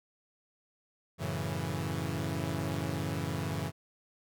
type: chord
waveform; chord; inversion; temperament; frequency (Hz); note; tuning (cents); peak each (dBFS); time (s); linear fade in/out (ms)
sawtooth; F# minor seventh; none; equal; 92.5 / 110 / 138.59 / 164.81; F#2 / A2 / C#3 / E3; 0 / 0 / 0 / 0; -34 / -36 / -33 / -33; 1.18-3.72; 50
effects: none